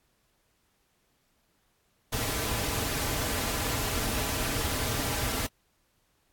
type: noise with comb filter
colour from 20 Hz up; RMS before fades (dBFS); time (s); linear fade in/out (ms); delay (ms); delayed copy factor
pink; -30; 2.12-5.47; 10; 5.5; -0.55
effects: pink hiss -71 dBFS RMS until 6.32 s + AAC 64 kbps